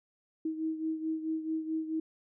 sine beating tone pair, 317.3 / 321.9 Hz, D#4 / E4, +34 / -41 cents, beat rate 4.6 Hz, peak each -32 / -38 dBFS, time 0.45-2 s, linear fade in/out 5 ms, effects none

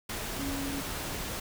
sine tone in noise, 276.9 Hz, C#4, 2 cents flat, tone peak -34 dBFS, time 0.39-0.81 s, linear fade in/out 5 ms, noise pink, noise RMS -36 dBFS, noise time 0.09-1.4 s, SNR -1 dB, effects none

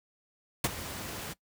pink noise with ADSR envelope, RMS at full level -24 dBFS, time 0.64-1.34 s, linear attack 4 ms, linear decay 33 ms, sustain -15 dB, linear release 21 ms, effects noise-tail reverb RT60 0.1 s tail -20 dB re dry + high-pass 60 Hz 12 dB/octave

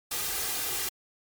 white noise with comb filter, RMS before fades -31 dBFS, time 0.11-0.89 s, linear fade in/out 5 ms, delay 2.5 ms, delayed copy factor +0.55, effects MP3 96 kbps

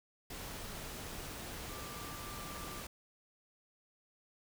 sine tone in noise, 1181 Hz, D6, 9 cents sharp, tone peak -50 dBFS, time 1.69-2.82 s, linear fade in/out 5 ms, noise pink, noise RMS -45 dBFS, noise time 0.3-2.87 s, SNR -8 dB, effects none

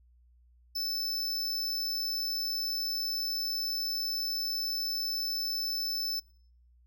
square tone, 5274 Hz, E8, in tune, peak -31 dBFS, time 0.75-6.2 s, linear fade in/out 10 ms, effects noise-tail reverb RT60 0.6 s tail -24 dB re dry + added 60 Hz sine -59 dBFS peak until 6.86 s

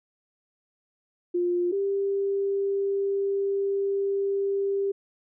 sine tone pair in turn, 352.6 / 395.8 Hz, F4 / G4, +17 / +17 cents, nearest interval major second, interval 200 cents, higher second, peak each -22 / -23 dBFS, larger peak first, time 1.34-1.72 / 1.72-4.92 s, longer second, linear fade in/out 10 ms, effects none

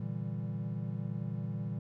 triangle chord, E half-diminished seventh, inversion second, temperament equal, 116.54 / 146.83 / 164.81 / 196 Hz, Bb2 / D3 / E3 / G3, 0 / 0 / 0 / 0 cents, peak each -36 / -39 / -38 / -39 dBFS, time 0-1.79 s, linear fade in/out 5 ms, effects none

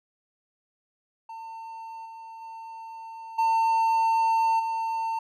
triangle tone with level steps, 902 Hz, A5, 43 cents sharp, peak -35 / -38 / -36 / -18 / -24 dBFS, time 1.29-5.19 s, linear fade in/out 5 ms, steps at 2.05 / 2.41 / 3.38 / 4.59 s, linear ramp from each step 10 ms, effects none

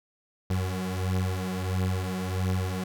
30% pulse beating tone pair, 92 / 93.5 Hz, F#2 / F#2, -9 / +19 cents, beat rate 1.5 Hz, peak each -28 / -26 dBFS, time 0.5-2.84 s, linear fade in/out 5 ms, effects none

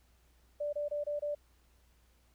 sine tone bursts, 587.3 Hz, D5, in tune, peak -32 dBFS, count 5, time 0.6-1.35 s, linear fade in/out 10 ms, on 130 ms, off 25 ms, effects added 60 Hz sine -65 dBFS peak until 2.34 s + pink hiss -71 dBFS RMS until 2.34 s

